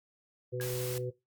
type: harmonic tone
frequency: 124.6 Hz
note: B2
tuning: 16 cents sharp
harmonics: 1 / 3 / 4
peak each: -37 / -37 / -37 dBFS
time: 0.52-1.11 s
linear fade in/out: 20 ms
type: tone with exponential decay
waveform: sine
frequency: 1640 Hz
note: G#6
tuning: 22 cents flat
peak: -38 dBFS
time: 0.6-0.74 s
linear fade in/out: 0 ms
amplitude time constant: 29 ms
type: noise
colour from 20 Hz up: white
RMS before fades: -41 dBFS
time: 0.61-0.98 s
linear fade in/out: 0 ms
effects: noise-tail reverb RT60 0.2 s tail -17 dB re dry + Opus 48 kbps